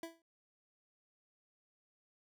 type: tone with exponential decay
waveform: 25% pulse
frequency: 331 Hz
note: E4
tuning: 7 cents sharp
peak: -36 dBFS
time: 0.03-0.22 s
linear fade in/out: 2 ms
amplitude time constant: 40 ms
effects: none